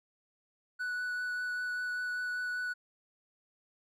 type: tone with vibrato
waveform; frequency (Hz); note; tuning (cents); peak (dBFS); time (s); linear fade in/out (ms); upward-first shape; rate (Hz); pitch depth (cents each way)
triangle; 1480; F#6; 0; -31; 0.79-2.74; 20; triangle; 5.1; 11
effects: none